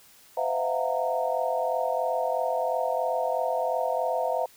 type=tone cluster; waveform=sine; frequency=512 / 647 / 690 / 735 / 922 Hz; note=C5 / E5 / F5 / F#5 / A#5; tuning=-38 / -32 / -21 / -12 / -19 cents; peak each=-30 / -29 / -30 / -33 / -32 dBFS; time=0.37-4.46 s; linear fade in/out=5 ms; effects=white hiss -55 dBFS RMS until 4.56 s